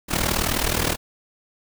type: noise with amplitude modulation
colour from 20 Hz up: pink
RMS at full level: -19 dBFS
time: 0.08-0.97 s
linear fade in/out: 50 ms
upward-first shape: sine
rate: 39.3 Hz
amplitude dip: 80%
effects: none